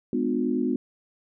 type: chord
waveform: sine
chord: G# diminished seventh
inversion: none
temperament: just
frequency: 207.7 / 249.2 / 299 / 358.8 Hz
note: G#3 / B3 / D4 / F4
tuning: 0 / +16 / +31 / +47 cents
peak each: -31 / -25 / -29 / -29 dBFS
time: 0.13-0.76 s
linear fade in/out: 2 ms
effects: none